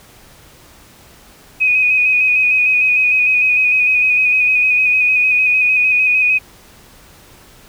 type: tone with vibrato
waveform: sine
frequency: 2500 Hz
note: D#7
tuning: 8 cents sharp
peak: -10 dBFS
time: 1.6-6.39 s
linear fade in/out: 20 ms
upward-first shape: square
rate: 6.6 Hz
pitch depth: 23 cents each way
effects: pink hiss -44 dBFS RMS until 7.68 s